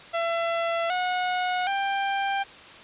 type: tone with pitch steps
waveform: sawtooth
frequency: 672 / 728.6 / 790 Hz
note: E5 / F#5 / G5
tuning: +33 / -27 / +13 cents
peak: -20 dBFS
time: 0.13-2.44 s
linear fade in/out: 20 ms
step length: 770 ms
effects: white hiss -45 dBFS RMS until 2.83 s + resampled to 8000 Hz